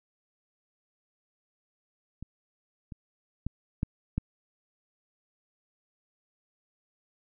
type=clicks; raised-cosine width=5 ms; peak=-27 / -28 / -19 / -15 / -15 dBFS; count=5; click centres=2.226 / 2.922 / 3.466 / 3.831 / 4.18 s; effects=none